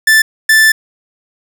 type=tone bursts at uneven times; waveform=45% pulse; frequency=1760 Hz; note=A6; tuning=in tune; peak=-5 dBFS; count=2; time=0.07-0.22 / 0.49-0.72 s; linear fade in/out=5 ms; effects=none